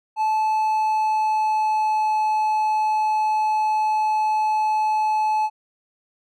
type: tone with pitch glide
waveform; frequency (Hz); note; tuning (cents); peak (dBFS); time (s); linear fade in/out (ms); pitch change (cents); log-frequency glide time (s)
triangle; 868 to 861; A5 to A5; -24 to -38; -16; 0.16-5.5; 50; -14; 0.5-2.17
effects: none